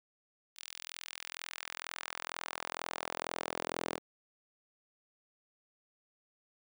sawtooth tone with high-pass filter sweep, 42.14 Hz, E1, 39 cents sharp, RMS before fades -42 dBFS, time 0.55-4 s, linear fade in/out 50 ms, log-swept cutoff 3600 to 380 Hz, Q 1, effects none

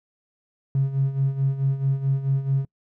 triangle tone with tremolo, 136.2 Hz, C#3, 30 cents flat, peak -13 dBFS, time 0.75-2.65 s, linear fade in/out 2 ms, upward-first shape sine, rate 4.6 Hz, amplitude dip 80%, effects noise-tail reverb RT60 0.1 s tail -26 dB re dry + tanh soft clip ceiling -15 dBFS

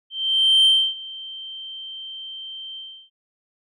sine tone with ADSR envelope, 3129 Hz, G7, 4 cents flat, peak -9 dBFS, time 0.1-3.1 s, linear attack 550 ms, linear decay 290 ms, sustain -23 dB, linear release 330 ms, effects tanh soft clip ceiling -10 dBFS

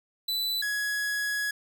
45% pulse tone pair in turn, 3984 / 1675.1 Hz, B7 / G#6, +14 / +14 cents, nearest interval octave + minor third, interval 1500 cents, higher first, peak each -27 dBFS, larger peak neither, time 0.28-0.62 / 0.62-1.51 s, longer second, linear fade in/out 5 ms, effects none

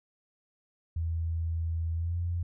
sine tone with pitch glide, 82.41 to 86.56 Hz, E2 to F2, 0 to -15 cents, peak -28 dBFS, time 0.96-2.43 s, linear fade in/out 5 ms, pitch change +85 cents, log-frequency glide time 1.95-2.17 s, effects none

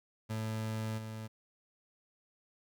30% pulse tone with level steps, 110 Hz, A2, in tune, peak -32 / -38 dBFS, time 0.29-1.28 s, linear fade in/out 20 ms, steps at 0.97 s, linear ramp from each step 20 ms, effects 12-bit

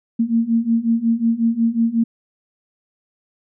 sine beating tone pair, 226.7 / 232.2 Hz, A#3 / A#3, -48 / -7 cents, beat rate 5.5 Hz, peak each -19 / -17 dBFS, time 0.19-2.04 s, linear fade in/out 10 ms, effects none

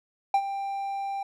triangle tone with ADSR envelope, 790 Hz, G5, 13 cents sharp, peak -15 dBFS, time 0.34-1.23 s, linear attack 3 ms, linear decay 65 ms, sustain -12 dB, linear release 4 ms, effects none

